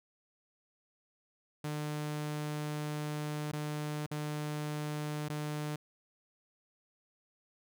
sawtooth tone with dropouts, 150 Hz, D3, 37 cents sharp, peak -31 dBFS, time 1.64-5.76 s, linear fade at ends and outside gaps 5 ms, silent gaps 3.517-3.53 / 4.064-4.112 / 5.285-5.297 s, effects none

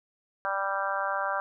harmonic tone, 196 Hz, G3, in tune, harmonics 3 / 4 / 5 / 6 / 7 / 8, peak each -34 / -34 / -34 / -34 / -34 / -34 dBFS, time 0.45-1.4 s, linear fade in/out 0 ms, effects none

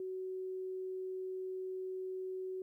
sine tone, 374.1 Hz, F#4, 19 cents sharp, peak -38 dBFS, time 0-2.62 s, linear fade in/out 2 ms, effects 13-bit

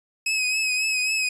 sawtooth tone with vibrato, 2547 Hz, D#7, 40 cents sharp, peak -18 dBFS, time 0.26-1.29 s, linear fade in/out 5 ms, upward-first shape triangle, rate 3.7 Hz, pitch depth 47 cents each way, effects resampled to 22050 Hz

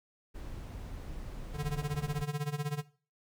brown noise, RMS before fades -42 dBFS, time 0.34-2.23 s, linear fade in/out 20 ms
square tone with tremolo, 146.83 Hz, D3, in tune, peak -30 dBFS, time 1.53-2.84 s, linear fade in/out 50 ms, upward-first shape sine, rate 16 Hz, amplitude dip 85%
effects noise-tail reverb RT60 0.4 s tail -19 dB re dry

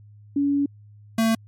sine / square tone pair in turn, 283.2 / 224.8 Hz, C#4 / A3, +37 / +37 cents, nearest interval major third, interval 400 cents, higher first, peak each -18 dBFS, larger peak neither, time 0.36-0.66 / 1.18-1.35 s, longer first, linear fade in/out 5 ms, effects added 104 Hz sine -45 dBFS peak until 1.47 s + MP3 64 kbps

